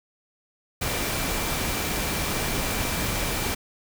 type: tone in noise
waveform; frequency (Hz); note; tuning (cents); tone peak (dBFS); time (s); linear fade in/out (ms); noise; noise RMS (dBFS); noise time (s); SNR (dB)
sine; 2349; D7; 0; -38; 0.81-3.55; 10; pink; -27; 0.81-3.55; -14
effects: none